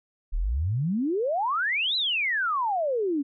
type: exponential two-way sweep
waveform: sine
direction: up then down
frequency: 33.49 to 4083 to 269.3 Hz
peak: -23 dBFS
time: 0.32-3.23 s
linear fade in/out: 20 ms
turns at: 1.96 s
effects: none